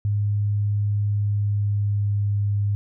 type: tone with pitch glide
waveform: sine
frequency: 103 to 101.93 Hz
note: G#2 to G#2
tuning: -14 to -32 cents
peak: -19 dBFS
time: 0.05-2.75 s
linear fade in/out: 0 ms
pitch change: -18 cents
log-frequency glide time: 1.03-2.35 s
effects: none